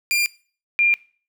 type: tone pair in turn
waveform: sawtooth / sine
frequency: 2396 / 2396 Hz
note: D7 / D7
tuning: +34 / +34 cents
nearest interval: unison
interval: 0 cents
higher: neither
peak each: -14 dBFS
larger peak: neither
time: 0.11-0.26 / 0.79-0.94 s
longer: neither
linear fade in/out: 0 ms
effects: noise-tail reverb RT60 0.4 s tail -20 dB re dry